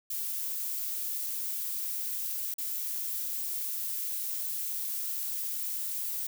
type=noise with dropouts; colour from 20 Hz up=violet; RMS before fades=-34 dBFS; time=0.1-6.27 s; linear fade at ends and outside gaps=5 ms; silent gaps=2.541-2.582 s; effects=none